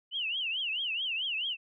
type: tone with vibrato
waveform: sine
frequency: 2898 Hz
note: F#7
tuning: 37 cents flat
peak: -30 dBFS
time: 0.11-1.57 s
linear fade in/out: 50 ms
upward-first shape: triangle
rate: 4.6 Hz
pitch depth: 240 cents each way
effects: none